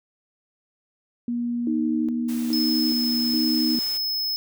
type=tone with pitch glide; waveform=sine; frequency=238.9 to 240.7 Hz; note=A#3 to B3; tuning=+43 to -44 cents; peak=-23 dBFS; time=1.28-3.79 s; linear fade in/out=2 ms; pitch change=+13 cents; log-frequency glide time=2.35-3.1 s
type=tone with tremolo; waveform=sine; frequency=311.1 Hz; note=D#4; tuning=in tune; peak=-23 dBFS; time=1.67-3.79 s; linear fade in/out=2 ms; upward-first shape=square; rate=1.2 Hz; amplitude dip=60%
type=noise; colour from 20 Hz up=white; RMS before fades=-40 dBFS; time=2.28-3.98 s; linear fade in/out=10 ms
type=tone; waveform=square; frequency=5190 Hz; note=E8; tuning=28 cents flat; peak=-24 dBFS; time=2.53-4.36 s; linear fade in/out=0 ms
effects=none